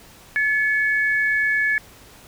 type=tone pair together; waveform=sine; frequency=1718.4 / 2223 Hz; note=A6 / C#7; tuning=-41 / +4 cents; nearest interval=major third; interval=445 cents; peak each=-18 / -24 dBFS; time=0.36-1.78 s; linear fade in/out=0 ms; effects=pink hiss -47 dBFS RMS until 2.27 s